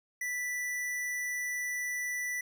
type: tone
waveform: square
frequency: 1974 Hz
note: B6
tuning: 1 cent flat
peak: -33 dBFS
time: 0.21-2.41 s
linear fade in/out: 5 ms
effects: none